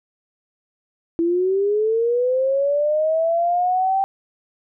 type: linear sweep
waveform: sine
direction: up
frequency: 330 to 784 Hz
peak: -16 dBFS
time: 1.19-4.04 s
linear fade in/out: 0 ms
effects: none